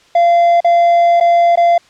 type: tone with dropouts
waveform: triangle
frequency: 688 Hz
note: F5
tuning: 26 cents flat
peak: -5 dBFS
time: 0.15-1.78 s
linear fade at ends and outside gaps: 5 ms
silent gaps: 0.605-0.645 / 1.201-1.208 / 1.557-1.573 s
effects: white hiss -48 dBFS RMS until 1.89 s + low-pass 5000 Hz 12 dB/octave